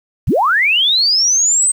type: linear sweep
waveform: sine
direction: up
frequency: 41.44 to 8340 Hz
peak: -10 dBFS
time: 0.27-1.72 s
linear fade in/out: 10 ms
effects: 7-bit